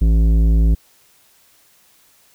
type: tone with tanh clipping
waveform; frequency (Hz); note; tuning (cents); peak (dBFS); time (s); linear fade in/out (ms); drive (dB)
sine; 55; A1; 0; -12; 0.01-0.75; 10; 12
effects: white hiss -54 dBFS RMS until 2.34 s